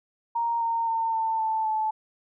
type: tone with pitch steps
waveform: sine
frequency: 932.3 / 919.5 / 906.8 / 894.3 / 882 / 869.9 Hz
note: A#5 / A#5 / A#5 / A5 / A5 / A5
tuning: 0 / -24 / -48 / +28 / +4 / -20 cents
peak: -23 dBFS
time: 0.35-1.91 s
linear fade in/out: 10 ms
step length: 260 ms
effects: none